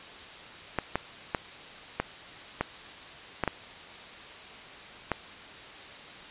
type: clicks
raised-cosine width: 0.5 ms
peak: -11 dBFS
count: 8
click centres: 0.787 / 0.956 / 1.348 / 2 / 2.61 / 3.437 / 3.477 / 5.117 s
effects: white hiss -45 dBFS RMS until 6.3 s + resampled to 8000 Hz